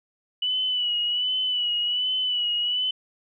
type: tone with vibrato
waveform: sine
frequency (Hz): 2960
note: F#7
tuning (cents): 0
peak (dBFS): -22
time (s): 0.42-2.91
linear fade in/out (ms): 5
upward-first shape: sine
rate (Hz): 1.3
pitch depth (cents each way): 44
effects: none